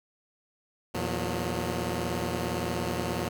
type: tone cluster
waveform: 10% pulse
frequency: 81.7 / 117.2 / 180.4 Hz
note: E2 / A#2 / F#3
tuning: -15 / +10 / -44 cents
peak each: -25 dBFS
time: 0.94-3.29 s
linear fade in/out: 10 ms
effects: none